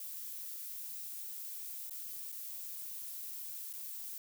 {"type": "noise with dropouts", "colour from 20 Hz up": "violet", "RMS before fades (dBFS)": -44, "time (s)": [0, 4.18], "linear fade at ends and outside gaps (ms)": 2, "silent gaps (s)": [[1.897, 1.907], [2.319, 2.323], [3.73, 3.735]], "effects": []}